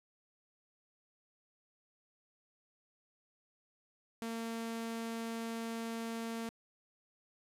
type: tone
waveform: sawtooth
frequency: 228.4 Hz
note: A#3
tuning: 35 cents flat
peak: -34 dBFS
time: 4.22-6.49 s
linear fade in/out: 0 ms
effects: resampled to 32000 Hz + 11-bit